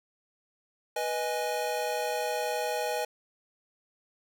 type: chord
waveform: square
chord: G# minor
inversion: first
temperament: equal with one note detuned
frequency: 490.5 / 622.3 / 830.6 Hz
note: B4 / D#5 / G#5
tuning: -12 / 0 / 0 cents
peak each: -34 dBFS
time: 0.96-3.05 s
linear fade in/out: 5 ms
effects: none